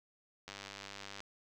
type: click train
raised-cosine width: 0.2 ms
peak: -28 dBFS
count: 73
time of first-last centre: 0.48-1.204 s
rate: 99.4 Hz
effects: none